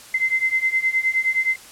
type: beating tone pair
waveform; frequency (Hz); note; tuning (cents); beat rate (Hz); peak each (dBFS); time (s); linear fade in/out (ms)
sine; 2063 / 2072.6; C7 / C7; -25 / -17; 9.6; -22 / -20; 0.14-1.56; 5
effects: white hiss -43 dBFS RMS until 1.71 s + low-pass 11000 Hz 12 dB/octave